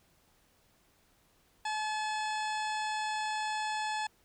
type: harmonic tone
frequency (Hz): 859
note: A5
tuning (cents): -42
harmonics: 1 / 2 / 3 / 4 / 5 / 6 / 8 / 9 / 10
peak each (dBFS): -33 / -39 / -43 / -45 / -47 / -49 / -51 / -52 / -53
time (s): 1.65-4.07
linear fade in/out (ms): 5
effects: pink hiss -68 dBFS RMS until 4.24 s